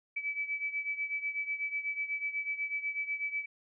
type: beating tone pair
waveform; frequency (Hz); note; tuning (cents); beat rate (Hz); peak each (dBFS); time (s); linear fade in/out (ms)
sine; 2297 / 2305.1; D7 / D7; -39 / -33; 8.1; -34 / -38; 0.16-3.46; 10
effects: none